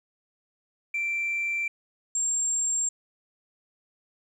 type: tone pair in turn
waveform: sine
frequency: 2349 / 7434 Hz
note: D7 / A#8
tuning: 0 / -6 cents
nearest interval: octave + minor sixth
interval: 1994 cents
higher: second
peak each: -24 / -21 dBFS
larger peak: second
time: 0.94-1.68 / 2.15-2.89 s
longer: neither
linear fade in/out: 5 ms
effects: tanh soft clip ceiling -23 dBFS + 10-bit